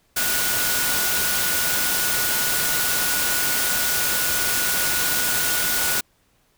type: tone in noise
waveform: sine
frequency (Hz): 1460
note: F#6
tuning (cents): -24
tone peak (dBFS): -28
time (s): 0.16-6.01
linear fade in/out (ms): 10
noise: white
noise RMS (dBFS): -22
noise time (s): 0.16-6.01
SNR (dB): -9
effects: pink hiss -63 dBFS RMS until 6.57 s